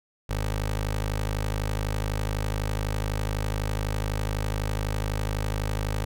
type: tone with notch filter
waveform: 15% pulse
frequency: 52 Hz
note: G#1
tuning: 3 cents sharp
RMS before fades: -28 dBFS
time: 0.29-6.05 s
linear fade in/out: 10 ms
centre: 190 Hz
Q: 1.5
effects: none